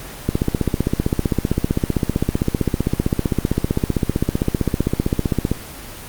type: click train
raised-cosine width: 3 ms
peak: -3 dBFS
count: 82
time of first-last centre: 0.29-5.516 s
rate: 15.5 Hz
effects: pink hiss -34 dBFS RMS until 6.08 s + Opus 24 kbps